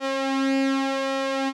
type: tone with flanger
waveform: sawtooth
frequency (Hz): 269.9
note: C#4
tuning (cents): -46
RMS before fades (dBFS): -24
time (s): 0-1.53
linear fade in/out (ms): 50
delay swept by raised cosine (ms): 1.6 to 3.3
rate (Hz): 0.87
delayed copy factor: +0.6
effects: low-pass 5000 Hz 12 dB/octave